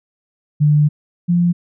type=tone pair in turn; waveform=sine; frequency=148.9 / 174.08 Hz; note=D3 / F3; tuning=+24 / -5 cents; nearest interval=minor third; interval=271 cents; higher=second; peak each=-9 / -11 dBFS; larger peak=first; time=0.6-0.89 / 1.28-1.53 s; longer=first; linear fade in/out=20 ms; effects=none